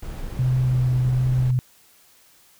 brown noise, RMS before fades -32 dBFS, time 0.02-1.51 s, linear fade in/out 5 ms
sine tone with vibrato, 126.9 Hz, B2, 47 cents sharp, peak -17 dBFS, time 0.39-1.59 s, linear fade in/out 0 ms, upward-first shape triangle, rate 1.4 Hz, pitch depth 16 cents each way
effects white hiss -55 dBFS RMS until 2.59 s

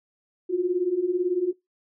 sine beating tone pair, 345.8 / 363.8 Hz, F4 / F#4, -17 / -29 cents, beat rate 18 Hz, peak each -27 / -23 dBFS, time 0.49-1.53 s, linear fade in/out 20 ms, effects noise-tail reverb RT60 0.2 s tail -24 dB re dry

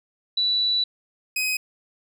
sine / sawtooth tone pair in turn, 3951 / 2519 Hz, B7 / D#7, 0 / +21 cents, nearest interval minor sixth, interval 779 cents, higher first, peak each -19 dBFS, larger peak neither, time 0.37-0.84 / 1.36-1.57 s, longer first, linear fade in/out 5 ms, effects none

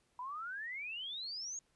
sine exponential sweep, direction up, 965 to 6750 Hz, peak -40 dBFS, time 0.19-1.59 s, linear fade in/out 2 ms, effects pink hiss -75 dBFS RMS until 1.75 s + resampled to 24000 Hz

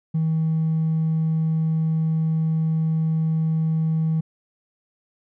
sine tone with hard clipping, 160 Hz, D#3, 49 cents sharp, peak -19 dBFS, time 0.14-4.21 s, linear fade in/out 10 ms, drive 1 dB, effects none

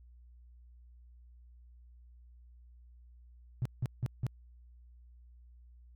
triangle tone bursts, 123.47 Hz, B2, in tune, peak -25 dBFS, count 4, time 3.62-4.266 s, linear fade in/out 0 ms, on 34 ms, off 170 ms, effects tanh soft clip ceiling -26 dBFS + added 60 Hz sine -54 dBFS peak until 5.95 s

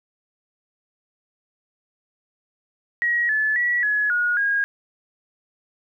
sine tone with pitch steps, 1902 / 1730 / 1936 / 1692 / 1445 / 1633 Hz, A#6 / A6 / B6 / G#6 / F#6 / G#6, +34 / -30 / -35 / +32 / -41 / -30 cents, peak -18 dBFS, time 3.02-4.64 s, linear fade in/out 0 ms, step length 270 ms, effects 10-bit

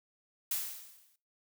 blue noise with exponential decay, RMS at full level -31 dBFS, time 0.51-1.16 s, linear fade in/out 5 ms, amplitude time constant 140 ms, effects noise-tail reverb RT60 0.3 s tail -19 dB re dry

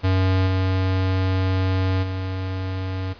square tone with level steps, 94 Hz, F#2, 28 cents sharp, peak -17 / -19 / -25 dBFS, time 0.03-3.14 s, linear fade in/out 20 ms, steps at 0.46 / 2.02 s, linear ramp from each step 20 ms, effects pink hiss -46 dBFS RMS until 3.19 s + resampled to 11025 Hz

